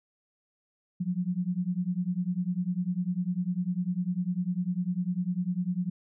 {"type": "beating tone pair", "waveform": "sine", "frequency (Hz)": [174.61, 184.61], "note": ["F3", "F#3"], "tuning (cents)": [0, -4], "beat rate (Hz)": 10, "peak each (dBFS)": [-30, -30], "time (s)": [1, 5.9], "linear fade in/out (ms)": 10, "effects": []}